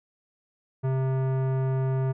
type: tone with tanh clipping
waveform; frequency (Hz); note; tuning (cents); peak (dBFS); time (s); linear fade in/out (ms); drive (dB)
sine; 132; C3; +16; -25; 0.83-2.13; 20; 17
effects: none